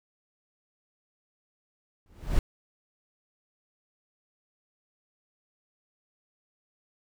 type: noise with exponential growth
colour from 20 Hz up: brown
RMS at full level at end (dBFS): -21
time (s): 2.06-2.39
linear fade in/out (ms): 1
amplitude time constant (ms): 70
effects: none